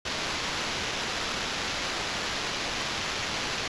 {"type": "noise with sample-and-hold", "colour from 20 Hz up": "blue", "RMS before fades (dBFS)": -31, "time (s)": [0.05, 3.68], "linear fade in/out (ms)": 5, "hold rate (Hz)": 8820, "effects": ["resampled to 22050 Hz"]}